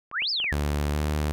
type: clicks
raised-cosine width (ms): 0.5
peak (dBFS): -26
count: 4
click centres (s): 0.114 / 0.221 / 0.401 / 0.443
type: exponential two-way sweep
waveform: sine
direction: up then down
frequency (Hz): 1034 to 5370 to 1507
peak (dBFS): -24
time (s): 0.12-0.55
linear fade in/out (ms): 50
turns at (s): 0.3
type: tone with pitch glide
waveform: sawtooth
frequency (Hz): 73.3 to 75.14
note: D2 to D2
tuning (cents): -3 to +40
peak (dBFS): -20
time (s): 0.52-1.32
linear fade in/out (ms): 0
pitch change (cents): +43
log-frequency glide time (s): 0.91-0.99
effects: none